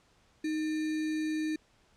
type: tone with sample-and-hold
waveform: sine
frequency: 311.1 Hz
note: D#4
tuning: in tune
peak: -29 dBFS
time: 0.44-1.56 s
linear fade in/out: 5 ms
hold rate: 2100 Hz
effects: pink hiss -66 dBFS RMS until 1.96 s + low-pass 7000 Hz 12 dB/octave